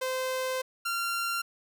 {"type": "tone pair in turn", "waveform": "sawtooth", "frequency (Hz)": [517, 1380.2], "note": ["C5", "F6"], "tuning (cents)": [-21, -21], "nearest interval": "octave + perfect fourth", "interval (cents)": 1700, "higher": "second", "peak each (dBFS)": -25, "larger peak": "neither", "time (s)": [[0.01, 0.62], [0.85, 1.42]], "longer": "first", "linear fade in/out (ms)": 10, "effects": []}